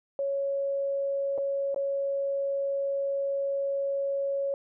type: tone with dropouts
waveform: sine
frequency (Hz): 554.4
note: C#5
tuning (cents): 0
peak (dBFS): -26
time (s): 0.19-4.54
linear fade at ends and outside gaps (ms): 1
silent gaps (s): 1.378-1.383 / 1.745-1.761
effects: none